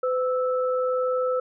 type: tone pair together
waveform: sine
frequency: 506.9 / 1314 Hz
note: B4 / E6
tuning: +45 / -6 cents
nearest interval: octave + major third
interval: 1649 cents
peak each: -22 / -29 dBFS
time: 0.03-1.4 s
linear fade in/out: 5 ms
effects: none